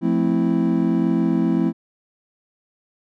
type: chord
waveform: triangle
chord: F major seventh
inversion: none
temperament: equal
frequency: 174.61 / 220 / 261.6 / 329.6 Hz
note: F3 / A3 / C4 / E4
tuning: 0 / 0 / 0 / 0 cents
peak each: -20 / -20 / -20 / -20 dBFS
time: 0.01-1.73 s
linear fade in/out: 50 ms
effects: none